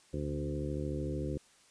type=harmonic tone with a mistuned harmonic; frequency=73.42 Hz; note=D2; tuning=in tune; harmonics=1 / 2 / 3 / 4 / 5 / 6 / 7; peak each=-39 / -38 / -44 / -40 / -41 / -47 / -43 dBFS; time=0.13-1.38 s; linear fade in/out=10 ms; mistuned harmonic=2; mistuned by=-18 cents; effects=white hiss -63 dBFS RMS until 1.7 s + resampled to 22050 Hz